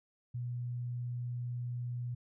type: tone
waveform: sine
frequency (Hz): 121.9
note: B2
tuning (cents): -22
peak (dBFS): -35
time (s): 0.34-2.15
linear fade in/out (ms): 10
effects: none